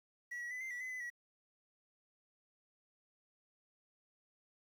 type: tone with pitch steps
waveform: triangle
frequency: 1935 / 1921 / 2003 / 2082 / 1952 / 2029 / 2011 / 1926 Hz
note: B6 / B6 / B6 / C7 / B6 / B6 / B6 / B6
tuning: -36 / -48 / +24 / -9 / -21 / +46 / +31 / -44 cents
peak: -39 dBFS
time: 0.31-1.102 s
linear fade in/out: 10 ms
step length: 99 ms
effects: 11-bit